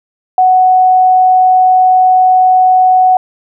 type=tone; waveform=sine; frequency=742 Hz; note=F#5; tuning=5 cents sharp; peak=-4 dBFS; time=0.38-3.17 s; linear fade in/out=2 ms; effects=none